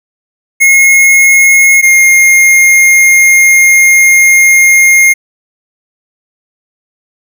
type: tone pair in turn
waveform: square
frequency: 2161 / 2131 Hz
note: C#7 / C7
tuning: -45 / +31 cents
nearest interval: unison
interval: 24 cents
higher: first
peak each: -3 dBFS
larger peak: neither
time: 0.6-1.82 / 1.82-5.14 s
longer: second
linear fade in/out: 20 ms
effects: none